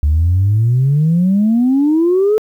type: exponential sweep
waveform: sine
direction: up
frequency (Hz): 71.4 to 440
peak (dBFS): -8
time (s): 0.03-2.38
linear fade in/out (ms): 0
effects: tanh soft clip ceiling -6 dBFS + 8-bit